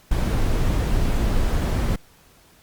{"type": "noise", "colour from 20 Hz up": "brown", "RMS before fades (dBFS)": -20, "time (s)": [0.11, 1.96], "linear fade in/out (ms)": 5, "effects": ["pink hiss -54 dBFS RMS until 2.62 s", "Opus 48 kbps"]}